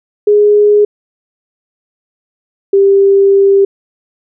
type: tone pair in turn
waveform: sine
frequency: 415.3 / 394.6 Hz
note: G#4 / G4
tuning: 0 / +11 cents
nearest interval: minor second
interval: 89 cents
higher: first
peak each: -4 dBFS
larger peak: neither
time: 0.27-0.85 / 2.73-3.65 s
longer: second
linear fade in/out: 5 ms
effects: none

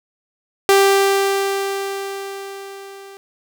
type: tone with level ramp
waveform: sawtooth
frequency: 393.2 Hz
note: G4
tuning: 5 cents sharp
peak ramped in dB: -5 to -33 dBFS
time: 0.69-3.17 s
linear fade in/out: 0 ms
effects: none

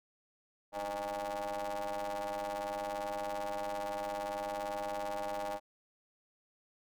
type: ring-modulated tone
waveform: 35% pulse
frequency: 100.6 Hz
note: G2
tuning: 45 cents sharp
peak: -31 dBFS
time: 0.72-5.6 s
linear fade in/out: 50 ms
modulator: 713 Hz
effects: none

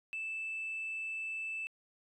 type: tone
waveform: sine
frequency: 2637 Hz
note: E7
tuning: in tune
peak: -35 dBFS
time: 0.13-1.67 s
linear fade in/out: 0 ms
effects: tanh soft clip ceiling -33 dBFS

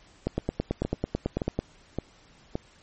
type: two click trains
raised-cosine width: 2 ms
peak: -12 / -14 dBFS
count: 13 / 4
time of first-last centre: 0.27-1.59 / 0.85-2.555 s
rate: 9.09 / 1.76 Hz
effects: pink hiss -57 dBFS RMS until 2.82 s + MP3 32 kbps

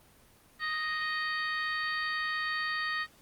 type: harmonic tone with a mistuned harmonic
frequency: 622.3 Hz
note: D#5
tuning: in tune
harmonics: 2 / 3 / 4 / 5 / 6 / 7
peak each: -36 / -32 / -45 / -45 / -44 / -42 dBFS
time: 0.59-3.07 s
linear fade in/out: 50 ms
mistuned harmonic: 7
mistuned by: +56 cents
effects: pink hiss -60 dBFS RMS until 3.21 s + Opus 24 kbps

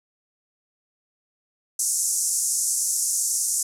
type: band-pass noise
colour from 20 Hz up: pink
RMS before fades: -24 dBFS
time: 1.79-3.63 s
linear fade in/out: 5 ms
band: 6000 to 11000 Hz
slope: 48 dB/octave
effects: none

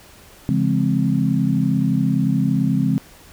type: chord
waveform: sine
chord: Db major seventh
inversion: none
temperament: equal with one note detuned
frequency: 138.59 / 170.13 / 207.7 / 261.6 Hz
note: Db3 / F3 / Ab3 / C4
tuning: 0 / -45 / 0 / 0 cents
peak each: -21 dBFS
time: 0.49-2.98 s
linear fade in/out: 0 ms
effects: pink hiss -46 dBFS RMS until 3.32 s

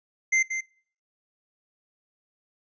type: tone with echo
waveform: square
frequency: 2083 Hz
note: C7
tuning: 8 cents flat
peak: -20 dBFS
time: 0.32-0.43 s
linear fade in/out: 10 ms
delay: 180 ms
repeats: 1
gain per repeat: -8 dB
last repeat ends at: 0.61 s
effects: noise-tail reverb RT60 0.5 s tail -22 dB re dry + resampled to 16000 Hz

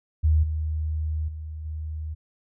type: tone with level steps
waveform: sine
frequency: 77.78 Hz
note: D#2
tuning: in tune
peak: -16 / -24 / -32 / -29 dBFS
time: 0.23-2.15 s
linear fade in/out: 20 ms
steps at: 0.43 / 1.28 / 1.65 s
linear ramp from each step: 5 ms
effects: none

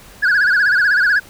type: tone with vibrato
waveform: sine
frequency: 1568 Hz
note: G6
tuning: in tune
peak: -8 dBFS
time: 0.22-1.2 s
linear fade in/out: 20 ms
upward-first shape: sine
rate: 16 Hz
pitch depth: 150 cents each way
effects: tanh soft clip ceiling -10 dBFS + pink hiss -42 dBFS RMS until 1.29 s

